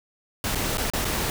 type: noise with dropouts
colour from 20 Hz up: pink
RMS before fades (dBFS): -26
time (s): 0.44-1.3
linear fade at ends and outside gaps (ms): 1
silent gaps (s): 0.549-0.555 / 0.772-0.781 / 0.901-0.935 / 1.046-1.051
effects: none